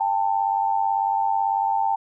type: tone pair together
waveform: sine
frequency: 794.9 / 893 Hz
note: G5 / A5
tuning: +24 / +25 cents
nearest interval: major second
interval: 201 cents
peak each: -22 dBFS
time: 0-1.96 s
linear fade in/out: 10 ms
effects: none